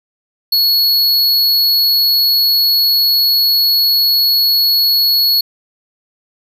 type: tone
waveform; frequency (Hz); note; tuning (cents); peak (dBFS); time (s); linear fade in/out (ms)
square; 4361; C#8; -29; -10; 0.52-5.41; 5
effects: none